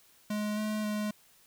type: tone with pitch steps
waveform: square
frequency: 210.2 / 213.7 / 210.5 Hz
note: G#3 / G#3 / G#3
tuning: +21 / +50 / +24 cents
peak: -31 dBFS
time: 0.3-1.11 s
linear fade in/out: 5 ms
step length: 270 ms
effects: white hiss -62 dBFS RMS until 1.46 s